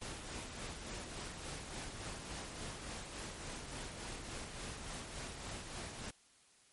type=noise with tremolo; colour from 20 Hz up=pink; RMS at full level=-44 dBFS; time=0.01-6.11 s; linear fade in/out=10 ms; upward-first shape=sine; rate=3.5 Hz; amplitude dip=40%; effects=white hiss -67 dBFS RMS until 6.72 s + MP3 48 kbps